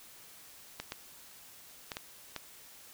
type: clicks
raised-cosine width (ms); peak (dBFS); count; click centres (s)
0.2; -20; 5; 0.8 / 0.921 / 1.918 / 1.969 / 2.363
effects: white hiss -54 dBFS RMS until 2.93 s